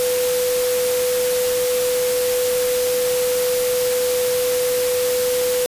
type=tone in noise; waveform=sine; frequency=498 Hz; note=B4; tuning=14 cents sharp; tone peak=-17 dBFS; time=0-5.66 s; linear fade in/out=0 ms; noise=white; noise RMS=-25 dBFS; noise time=0-5.66 s; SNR=+5 dB; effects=resampled to 32000 Hz